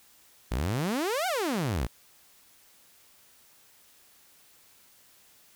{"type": "exponential two-way sweep", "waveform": "sawtooth", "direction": "up then down", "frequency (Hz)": [51.91, 784, 51.91], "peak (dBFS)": -23, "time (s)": [0.51, 1.87], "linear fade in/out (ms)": 10, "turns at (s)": 1.27, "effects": ["white hiss -59 dBFS RMS until 5.55 s"]}